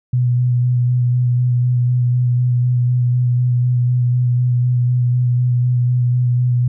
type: tone with vibrato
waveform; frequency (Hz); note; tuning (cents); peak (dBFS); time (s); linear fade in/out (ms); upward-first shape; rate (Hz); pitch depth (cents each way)
sine; 123.47; B2; 0; -12; 0.13-6.68; 5; square; 4; 14
effects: none